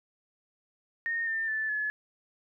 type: tone with pitch steps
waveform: sine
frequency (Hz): 1843 / 1797.8 / 1753.7 / 1710.7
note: A#6 / A6 / A6 / A6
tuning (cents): -20 / +37 / -6 / -49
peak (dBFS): -28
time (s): 1.06-1.9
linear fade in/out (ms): 0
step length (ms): 210
effects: none